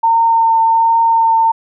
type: tone with vibrato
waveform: sine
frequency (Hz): 910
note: A#5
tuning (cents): -42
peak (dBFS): -8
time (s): 0.03-1.52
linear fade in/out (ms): 10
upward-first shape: triangle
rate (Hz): 1.3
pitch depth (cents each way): 14
effects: none